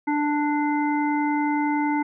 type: harmonic tone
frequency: 294.9 Hz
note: D4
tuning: 7 cents sharp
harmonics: 1 / 3 / 5 / 7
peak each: -22 / -25 / -36 / -32 dBFS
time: 0.07-2.03 s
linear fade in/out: 10 ms
effects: none